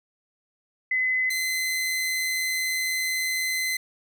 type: tone pair in turn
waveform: sine / sawtooth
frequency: 2028 / 2046 Hz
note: B6 / C7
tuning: +45 / -39 cents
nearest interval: unison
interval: 16 cents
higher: second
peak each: -21 dBFS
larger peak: neither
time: 0.91-1.3 / 1.3-3.77 s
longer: second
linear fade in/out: 5 ms
effects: none